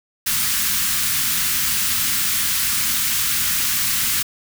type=band-stop noise; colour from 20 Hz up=white; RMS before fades=-20 dBFS; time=0.26-4.23 s; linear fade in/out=10 ms; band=250 to 1200 Hz; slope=24 dB/octave; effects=none